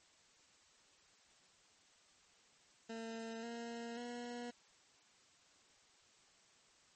20% pulse tone with pitch steps, 226.6 / 233.6 / 240.9 Hz, A#3 / A#3 / B3, -49 / +4 / -43 cents, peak -39 dBFS, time 2.89-4.51 s, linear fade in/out 10 ms, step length 540 ms, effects white hiss -68 dBFS RMS until 6.95 s + MP3 32 kbps

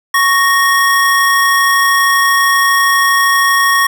square tone pair together, 1108.7 / 1858.7 Hz, C#6 / A#6, 0 / -6 cents, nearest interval major sixth, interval 894 cents, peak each -12 dBFS, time 0.14-3.87 s, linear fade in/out 5 ms, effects none

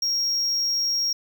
triangle tone, 5588 Hz, F8, in tune, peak -20 dBFS, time 0.02-1.13 s, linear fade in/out 5 ms, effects 9-bit

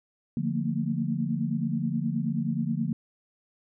sine chord, Bb major seventh, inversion first, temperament equal with one note detuned, 146.83 / 174.61 / 223.7 / 233.1 Hz, D3 / F3 / A3 / Bb3, 0 / 0 / +29 / 0 cents, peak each -31 dBFS, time 0.37-2.93 s, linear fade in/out 2 ms, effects none

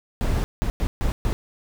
brown noise bursts at uneven times, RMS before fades -22 dBFS, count 5, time 0.21-0.44 / 0.62-0.7 / 0.8-0.87 / 1.01-1.12 / 1.25-1.33 s, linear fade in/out 0 ms, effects none

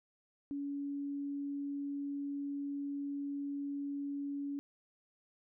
sine tone, 282.8 Hz, C#4, 35 cents sharp, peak -36 dBFS, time 0.51-4.59 s, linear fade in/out 0 ms, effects none

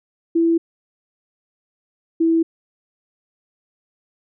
sine tone pair in turn, 332.6 / 328.4 Hz, E4 / E4, +16 / -6 cents, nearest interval unison, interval 22 cents, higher first, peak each -13 dBFS, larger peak neither, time 0.35-0.58 / 2.2-2.43 s, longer neither, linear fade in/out 10 ms, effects none

